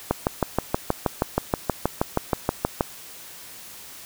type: click train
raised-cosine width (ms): 1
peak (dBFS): -5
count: 18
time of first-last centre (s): 0.11-2.808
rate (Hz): 6.3
effects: white hiss -42 dBFS RMS until 4.05 s